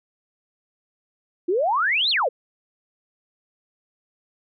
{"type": "exponential two-way sweep", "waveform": "sine", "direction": "up then down", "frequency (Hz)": [329.6, 4393, 439.8], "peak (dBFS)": -18, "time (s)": [1.48, 2.29], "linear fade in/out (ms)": 10, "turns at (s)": 2.1, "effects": []}